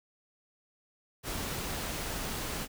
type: noise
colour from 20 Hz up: pink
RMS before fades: -36 dBFS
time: 1.23-2.68 s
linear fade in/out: 50 ms
effects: none